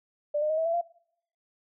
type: tone with pitch steps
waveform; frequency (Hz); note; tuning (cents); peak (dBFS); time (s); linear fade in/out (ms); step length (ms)
sine; 590 / 608.7 / 628 / 647.9 / 668.4 / 689.6; D5 / D#5 / D#5 / E5 / E5 / F5; +8 / -38 / +16 / -30 / +24 / -22; -24; 0.34-0.814; 10; 79
effects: noise-tail reverb RT60 0.7 s tail -23 dB re dry